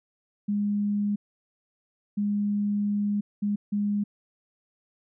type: tone bursts at uneven times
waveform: sine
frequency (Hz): 205.3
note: G#3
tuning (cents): -20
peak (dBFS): -23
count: 4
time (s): 0.48-1.16 / 2.17-3.21 / 3.42-3.56 / 3.72-4.04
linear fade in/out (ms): 10
effects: none